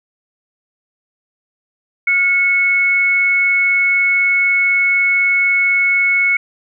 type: tone pair together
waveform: sine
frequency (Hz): 1425 / 2201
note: F6 / C#7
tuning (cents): +34 / -13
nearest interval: minor sixth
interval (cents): 753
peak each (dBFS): -23 / -11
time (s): 2.07-6.37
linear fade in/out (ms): 5
effects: none